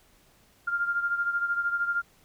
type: beating tone pair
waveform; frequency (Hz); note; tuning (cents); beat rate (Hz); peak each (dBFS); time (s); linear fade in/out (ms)
sine; 1396.9 / 1409.9; F6 / F6; 0 / +16; 13; -26 / -32; 0.67-2.02; 10
effects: pink hiss -61 dBFS RMS until 2.24 s